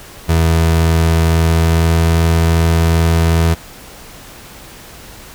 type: tone with pitch glide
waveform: 30% pulse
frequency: 82 to 82.62 Hz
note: E2 to E2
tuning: -9 to +4 cents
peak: -7 dBFS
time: 0.28-3.55 s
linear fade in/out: 20 ms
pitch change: +13 cents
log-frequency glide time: 1.38-2.09 s
effects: pink hiss -36 dBFS RMS until 5.34 s